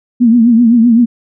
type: tone with vibrato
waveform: sine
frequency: 233.6 Hz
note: A#3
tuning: 4 cents sharp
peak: -4 dBFS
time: 0.2-1.06 s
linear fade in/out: 20 ms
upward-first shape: triangle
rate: 7.8 Hz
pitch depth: 110 cents each way
effects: none